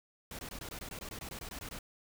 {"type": "noise bursts", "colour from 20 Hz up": "pink", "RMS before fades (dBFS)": -44, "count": 15, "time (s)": [0.31, 1.789], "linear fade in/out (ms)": 2, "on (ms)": 79, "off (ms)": 21, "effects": []}